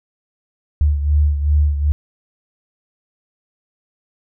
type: beating tone pair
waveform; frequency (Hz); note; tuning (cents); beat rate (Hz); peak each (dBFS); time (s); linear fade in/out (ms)
sine; 73.42 / 76.02; D2 / D#2; 0 / -40; 2.6; -13 / -20; 0.81-1.92; 0
effects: none